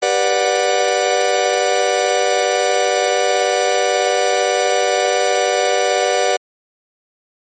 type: chord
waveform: 45% pulse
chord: G major seventh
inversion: none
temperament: just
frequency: 392 / 490 / 588 / 735 Hz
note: G4 / B4 / D5 / F#5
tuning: 0 / -14 / +2 / -12 cents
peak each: -22 / -19 / -19 / -19 dBFS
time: 0.02-6.37 s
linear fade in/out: 10 ms
effects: MP3 32 kbps